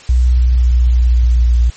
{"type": "tone with pitch glide", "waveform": "sine", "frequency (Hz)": [61.74, 59.33], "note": ["B1", "A#1"], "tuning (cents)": [0, 31], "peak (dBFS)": -7, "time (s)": [0.09, 1.7], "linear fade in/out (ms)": 5, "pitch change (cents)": -69, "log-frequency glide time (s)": [0.24, 1.51], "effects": ["white hiss -38 dBFS RMS until 1.76 s", "MP3 32 kbps"]}